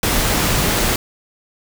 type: noise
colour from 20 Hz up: pink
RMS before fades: -17 dBFS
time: 0.03-0.96 s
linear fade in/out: 2 ms
effects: none